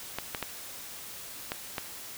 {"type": "clicks", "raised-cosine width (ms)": 0.3, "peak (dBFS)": -15, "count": 5, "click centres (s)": [0.186, 0.348, 0.427, 1.519, 1.782], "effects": ["white hiss -43 dBFS RMS until 2.17 s"]}